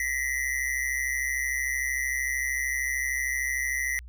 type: ring-modulated tone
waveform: square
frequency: 1979 Hz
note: B6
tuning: 3 cents sharp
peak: -24 dBFS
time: 0-3.99 s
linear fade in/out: 0 ms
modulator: 66.6 Hz
effects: added 60 Hz sine -41 dBFS peak until 4.08 s